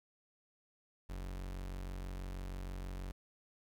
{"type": "tone", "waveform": "40% pulse", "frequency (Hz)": 46.25, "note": "F#1", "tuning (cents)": 0, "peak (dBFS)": -40, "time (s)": [1.09, 3.12], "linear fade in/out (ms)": 10, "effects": ["11-bit"]}